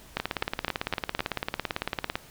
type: two click trains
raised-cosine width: 0.3 ms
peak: -11 / -10 dBFS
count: 36 / 5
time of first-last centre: 0.2-2.155 / 0.17-1.193 s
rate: 17.9 / 3.91 Hz
effects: pink hiss -51 dBFS RMS until 2.3 s

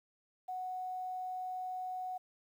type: tone with quantisation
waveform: sine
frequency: 739 Hz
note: F#5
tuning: 2 cents flat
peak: -37 dBFS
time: 0.48-2.18 s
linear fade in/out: 10 ms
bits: 11
effects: none

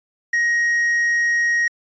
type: tone with quantisation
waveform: triangle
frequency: 1882 Hz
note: A#6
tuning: 16 cents sharp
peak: -14 dBFS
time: 0.33-1.68 s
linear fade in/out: 5 ms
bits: 7
effects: resampled to 16000 Hz

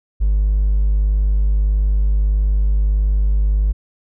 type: tone with hard clipping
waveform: triangle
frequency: 50.8 Hz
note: G#1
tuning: 38 cents flat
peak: -12 dBFS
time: 0.2-3.73 s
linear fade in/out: 20 ms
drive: 2 dB
effects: none

